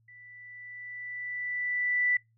sine tone with level ramp, 1975.5 Hz, B6, in tune, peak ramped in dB -50 to -22 dBFS, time 0.08-2.17 s, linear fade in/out 5 ms, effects noise-tail reverb RT60 0.2 s tail -25 dB re dry + added 113 Hz sine -65 dBFS peak until 2.37 s

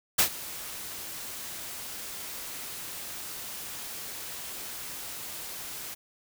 white noise with ADSR envelope, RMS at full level -20 dBFS, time 0.18-5.95 s, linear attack 14 ms, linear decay 92 ms, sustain -19 dB, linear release 18 ms, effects none

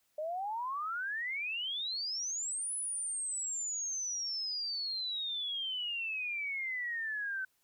sine exponential two-way sweep, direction up then down, 597 to 10210 to 1518 Hz, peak -34 dBFS, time 0.18-7.45 s, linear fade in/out 5 ms, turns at 2.74 s, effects white hiss -75 dBFS RMS until 7.63 s

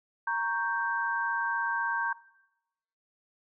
sine chord, G diminished, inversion first, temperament equal, 932.3 / 1108.7 / 1568 Hz, Bb5 / Db6 / G6, 0 / 0 / 0 cents, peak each -31 / -35 / -30 dBFS, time 0.27-2.13 s, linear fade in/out 5 ms, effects noise-tail reverb RT60 0.9 s tail -20 dB re dry

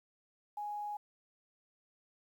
sine tone with quantisation, 830.6 Hz, G#5, in tune, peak -37 dBFS, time 0.57-0.97 s, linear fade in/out 5 ms, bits 11, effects none

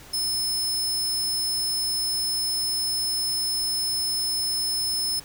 sawtooth tone, 5230 Hz, E8, 15 cents flat, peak -21 dBFS, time 0.13-5.2 s, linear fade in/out 10 ms, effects pink hiss -46 dBFS RMS until 5.24 s

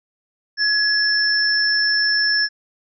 sine tone pair together, 1686 / 5353 Hz, G#6 / E8, +26 / +26 cents, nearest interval octave + minor sixth, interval 2000 cents, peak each -18 dBFS, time 0.57-2.49 s, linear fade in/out 50 ms, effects none

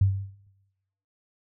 sine tone with exponential decay, 97.3 Hz, G2, 12 cents flat, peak -15 dBFS, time 0.01-0.47 s, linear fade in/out 5 ms, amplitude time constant 99 ms, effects noise-tail reverb RT60 0.9 s tail -18 dB re dry

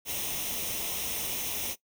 white noise with comb filter, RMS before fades -33 dBFS, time 0.05-1.76 s, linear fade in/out 50 ms, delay 0.33 ms, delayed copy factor +0.65, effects noise-tail reverb RT60 0.1 s tail -18 dB re dry

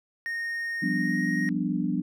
triangle tone with pitch glide, 1851 to 1870.3 Hz, A#6 to A#6, -13 to +5 cents, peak -27 dBFS, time 0.26-1.49 s, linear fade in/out 0 ms, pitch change +18 cents, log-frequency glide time 0.91-1.21 s
sine chord, G dominant seventh, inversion third, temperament equal, 174.61 / 196 / 246.9 / 293.7 Hz, F3 / G3 / B3 / D4, 0 / 0 / 0 / 0 cents, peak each -30 dBFS, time 0.82-2.02 s, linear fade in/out 10 ms
effects none

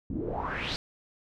pink noise with low-pass filter sweep, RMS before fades -33 dBFS, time 0.1-0.76 s, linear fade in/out 0 ms, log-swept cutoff 210 to 4800 Hz, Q 4.5, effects none

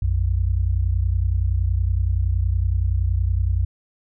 sine tone pair together, 59.31 / 90 Hz, A#1 / F#2, +31 / -47 cents, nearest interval perfect fifth, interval 722 cents, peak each -20 dBFS, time 0.02-3.65 s, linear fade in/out 5 ms, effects none

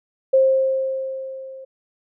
sine tone with level ramp, 530 Hz, C5, 22 cents sharp, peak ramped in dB -10 to -35 dBFS, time 0.33-1.65 s, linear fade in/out 10 ms, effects none

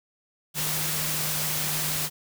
sine tone in noise, 153.7 Hz, D#3, 21 cents flat, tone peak -35 dBFS, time 0.54-2.1 s, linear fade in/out 50 ms, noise white, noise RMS -28 dBFS, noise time 0.54-2.1 s, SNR -10 dB, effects none

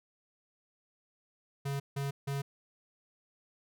square tone bursts, 139.4 Hz, C#3, 10 cents sharp, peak -33 dBFS, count 3, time 1.65-2.42 s, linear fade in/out 10 ms, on 150 ms, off 160 ms, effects none

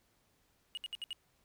triangle tone bursts, 2883 Hz, F#7, 46 cents flat, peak -36 dBFS, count 5, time 0.75-1.129 s, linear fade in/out 0 ms, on 23 ms, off 66 ms, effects pink hiss -73 dBFS RMS until 1.44 s

